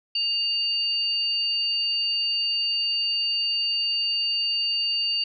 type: tone pair together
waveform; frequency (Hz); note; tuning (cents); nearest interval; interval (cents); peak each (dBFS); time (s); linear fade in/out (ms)
sine; 2803 / 4593; F7 / D8; +6 / -39; major sixth; 855; -26 / -24; 0.15-5.24; 5
effects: none